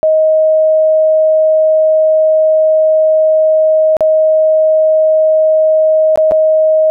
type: tone with dropouts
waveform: sine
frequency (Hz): 628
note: D#5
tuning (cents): +16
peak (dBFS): -6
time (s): 0.03-6.9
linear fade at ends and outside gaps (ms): 0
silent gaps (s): 3.968-4.007 / 6.158-6.175 / 6.311-6.319
effects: none